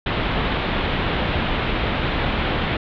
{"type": "low-pass noise", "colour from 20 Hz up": "pink", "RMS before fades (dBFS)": -22, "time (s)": [0.06, 2.77], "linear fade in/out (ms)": 5, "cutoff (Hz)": 3700, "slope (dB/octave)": 48, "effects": []}